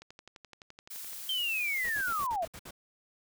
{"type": "click train", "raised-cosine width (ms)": 0.2, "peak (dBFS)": -31, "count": 14, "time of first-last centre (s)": [0.02, 1.131], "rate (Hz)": 11.7}
{"type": "noise", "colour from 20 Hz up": "blue", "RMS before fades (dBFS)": -42, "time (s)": [0.9, 2.27], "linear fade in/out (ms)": 10}
{"type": "linear sweep", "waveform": "sine", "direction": "down", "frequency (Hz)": [3166, 631], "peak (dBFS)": -29, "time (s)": [1.29, 2.45], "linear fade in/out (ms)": 2}
{"type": "noise bursts", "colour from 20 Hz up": "pink", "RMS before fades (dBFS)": -46, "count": 8, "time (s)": [1.84, 2.709], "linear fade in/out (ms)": 5, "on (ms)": 57, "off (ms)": 59}
{"effects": []}